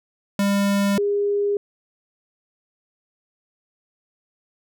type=tone pair in turn; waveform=square / sine; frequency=200 / 407 Hz; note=G3 / G#4; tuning=+35 / -35 cents; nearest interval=octave; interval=1230 cents; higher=second; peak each=-18 dBFS; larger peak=neither; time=0.39-0.98 / 0.98-1.57 s; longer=neither; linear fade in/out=2 ms; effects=none